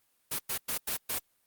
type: noise bursts at uneven times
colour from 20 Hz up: white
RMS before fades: -32 dBFS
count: 5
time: 0.31-0.39 / 0.49-0.58 / 0.68-0.78 / 0.87-0.97 / 1.09-1.19 s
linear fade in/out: 10 ms
effects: white hiss -72 dBFS RMS until 1.46 s + Opus 32 kbps